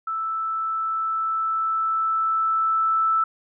sine tone with level ramp, 1318.5 Hz, E6, in tune, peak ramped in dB -24 to -17 dBFS, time 0.07-3.24 s, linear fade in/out 5 ms, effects none

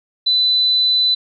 sine tone, 4000 Hz, B7, 21 cents sharp, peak -12 dBFS, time 0.26-1.15 s, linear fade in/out 10 ms, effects none

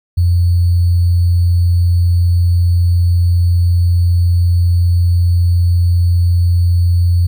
sine tone with sample-and-hold, 87.31 Hz, F2, in tune, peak -8 dBFS, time 0.17-7.27 s, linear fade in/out 10 ms, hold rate 4410 Hz, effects none

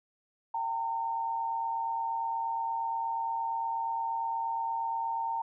sine tone pair together, 784 / 912.5 Hz, G5 / A#5, 0 / -37 cents, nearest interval minor third, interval 263 cents, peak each -38 / -30 dBFS, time 0.54-5.42 s, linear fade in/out 5 ms, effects none

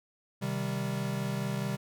square chord, C minor, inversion none, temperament equal, 130.81 / 155.56 / 196 Hz, C3 / Eb3 / G3, 0 / 0 / 0 cents, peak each -35 / -38 / -35 dBFS, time 0.41-1.77 s, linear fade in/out 20 ms, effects none

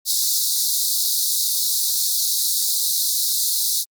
pink high-pass noise, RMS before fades -20 dBFS, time 0.05-3.85 s, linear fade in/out 50 ms, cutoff 3800 Hz, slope 96 dB/octave, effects Opus 48 kbps

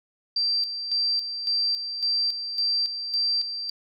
sine tone with tremolo, 4699 Hz, D8, in tune, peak -21 dBFS, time 0.36-3.7 s, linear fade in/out 5 ms, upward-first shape square, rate 1.8 Hz, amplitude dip 60%, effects none

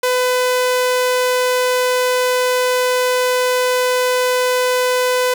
sawtooth tone, 502 Hz, B4, 28 cents sharp, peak -10 dBFS, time 0.03-5.34 s, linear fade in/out 5 ms, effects none

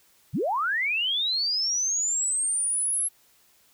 sine linear sweep, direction up, 88.5 to 11175 Hz, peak -23 dBFS, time 0.33-3.09 s, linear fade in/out 20 ms, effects white hiss -61 dBFS RMS until 3.73 s

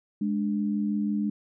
sine tone pair together, 207.7 / 293.7 Hz, G#3 / D4, 0 / 0 cents, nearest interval tritone, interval 600 cents, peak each -25 / -31 dBFS, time 0.21-1.3 s, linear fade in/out 5 ms, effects none

